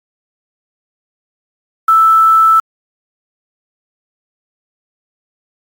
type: tone with quantisation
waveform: sine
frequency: 1318.5 Hz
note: E6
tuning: in tune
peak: -5 dBFS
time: 1.88-2.6 s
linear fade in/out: 5 ms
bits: 5
effects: AAC 64 kbps